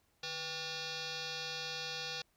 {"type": "tone with frequency modulation", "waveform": "sine", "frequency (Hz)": 492.8, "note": "B4", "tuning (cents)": -4, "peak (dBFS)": -37, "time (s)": [0.23, 2.22], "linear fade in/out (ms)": 5, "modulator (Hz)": 644, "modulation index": 7.5, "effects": ["tanh soft clip ceiling -34 dBFS", "pink hiss -74 dBFS RMS until 2.36 s"]}